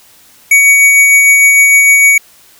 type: tone with tremolo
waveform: square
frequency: 2250 Hz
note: C#7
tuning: 25 cents sharp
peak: -3 dBFS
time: 0.51-2.18 s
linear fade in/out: 5 ms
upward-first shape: sine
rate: 6.6 Hz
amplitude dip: 25%
effects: white hiss -43 dBFS RMS until 2.59 s